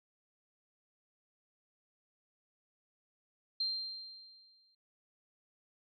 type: tone with exponential decay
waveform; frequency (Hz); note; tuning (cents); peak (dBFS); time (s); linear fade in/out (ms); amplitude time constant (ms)
sine; 4168; C8; -7; -30; 3.6-4.75; 5; 250
effects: none